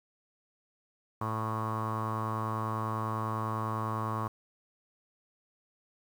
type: tone with low-pass filter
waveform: sawtooth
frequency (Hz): 110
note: A2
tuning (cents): 0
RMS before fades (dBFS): -33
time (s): 1.21-4.28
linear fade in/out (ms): 5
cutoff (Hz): 1100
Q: 8.5
effects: 9-bit